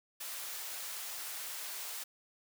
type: high-pass noise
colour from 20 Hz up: white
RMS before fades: -42 dBFS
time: 0.2-2.04 s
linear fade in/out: 10 ms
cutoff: 610 Hz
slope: 12 dB/octave
effects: none